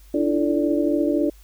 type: tone cluster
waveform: sine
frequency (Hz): 293.7 / 323.6 / 337.3 / 439.4 / 582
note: D4 / E4 / E4 / A4 / D5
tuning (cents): 0 / -32 / +40 / -2 / -16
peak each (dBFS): -21 / -30 / -23 / -28 / -25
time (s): 0.14-1.3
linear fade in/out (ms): 5
effects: added 50 Hz sine -45 dBFS peak until 1.43 s + white hiss -56 dBFS RMS until 1.43 s